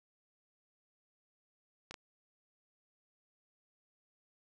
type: clicks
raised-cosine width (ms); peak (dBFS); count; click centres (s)
0.2; -27; 2; 1.91 / 1.942
effects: none